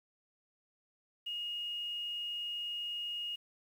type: tone with quantisation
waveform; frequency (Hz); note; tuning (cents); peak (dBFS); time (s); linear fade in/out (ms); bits
sine; 2864; F7; +43; -36; 1.26-3.36; 10; 10
effects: none